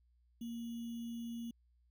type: tone with sample-and-hold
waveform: sine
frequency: 233.1 Hz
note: A#3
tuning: in tune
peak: -40 dBFS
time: 0.41-1.51 s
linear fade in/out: 5 ms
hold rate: 3150 Hz
effects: added 60 Hz sine -68 dBFS peak until 1.9 s